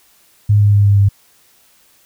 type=tone with pitch steps; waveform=sine; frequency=103.7 / 102.75 / 101.8 / 100.86 / 99.94 Hz; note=G#2 / G#2 / G#2 / G2 / G2; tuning=-2 / -18 / -34 / +50 / +34 cents; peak=-7 dBFS; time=0.49-1.09 s; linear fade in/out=10 ms; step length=120 ms; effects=white hiss -52 dBFS RMS until 2.05 s

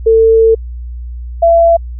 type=tone pair in turn; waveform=sine; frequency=448.7 / 672.3 Hz; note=A4 / E5; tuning=+34 / +34 cents; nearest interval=perfect fifth; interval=700 cents; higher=second; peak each=-4 dBFS; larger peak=neither; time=0.06-0.55 / 1.42-1.77 s; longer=first; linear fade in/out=10 ms; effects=added 60 Hz sine -21 dBFS peak until 1.99 s

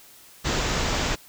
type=low-pass noise; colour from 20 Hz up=pink; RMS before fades=-25 dBFS; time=0.44-1.16 s; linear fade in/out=20 ms; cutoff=7600 Hz; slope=96 dB/octave; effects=white hiss -50 dBFS RMS until 1.28 s

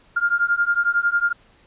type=beating tone pair; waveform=sine; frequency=1400 / 1411 Hz; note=F6 / F6; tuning=+4 / +17 cents; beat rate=11 Hz; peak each=-20 dBFS; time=0.16-1.33 s; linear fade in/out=10 ms; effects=pink hiss -55 dBFS RMS until 1.66 s + resampled to 8000 Hz

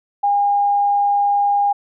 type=tone; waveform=sine; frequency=811 Hz; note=G#5; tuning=41 cents flat; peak=-13 dBFS; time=0.23-1.73 s; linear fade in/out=10 ms; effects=none

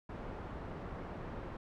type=low-pass noise; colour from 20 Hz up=pink; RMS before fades=-44 dBFS; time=0.09-1.57 s; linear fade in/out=5 ms; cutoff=1200 Hz; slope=12 dB/octave; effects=none

